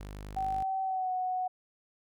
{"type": "tone", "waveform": "sawtooth", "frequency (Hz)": 50.5, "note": "G#1", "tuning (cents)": -48, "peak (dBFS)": -37, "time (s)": [0, 0.63], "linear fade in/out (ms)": 5}
{"type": "tone with pitch glide", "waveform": "sine", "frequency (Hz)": [766, 738.6], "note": ["G5", "F#5"], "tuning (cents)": [-40, -3], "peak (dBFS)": -29, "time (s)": [0.36, 1.48], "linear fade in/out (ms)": 10, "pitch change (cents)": -63, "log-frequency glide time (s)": [0.83, 1.11]}
{"effects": []}